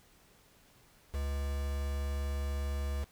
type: tone with quantisation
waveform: triangle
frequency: 70 Hz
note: C#2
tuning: 18 cents sharp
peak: -30 dBFS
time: 1.13-3.05 s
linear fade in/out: 20 ms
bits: 7
effects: pink hiss -63 dBFS RMS until 3.11 s